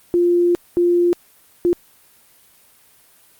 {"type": "tone bursts at uneven times", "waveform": "sine", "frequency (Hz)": 349.2, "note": "F4", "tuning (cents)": 0, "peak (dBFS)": -12, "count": 3, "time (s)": [[0.14, 0.55], [0.77, 1.13], [1.65, 1.73]], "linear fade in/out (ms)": 0, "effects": ["white hiss -52 dBFS RMS until 3.39 s", "Opus 32 kbps"]}